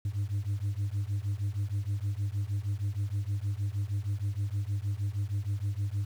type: beating tone pair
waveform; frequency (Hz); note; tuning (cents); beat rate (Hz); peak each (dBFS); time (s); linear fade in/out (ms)
sine; 97.8 / 104.2; G2 / G#2; -4 / +6; 6.4; -30 / -30; 0.05-6.05; 5
effects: tanh soft clip ceiling -26 dBFS + 9-bit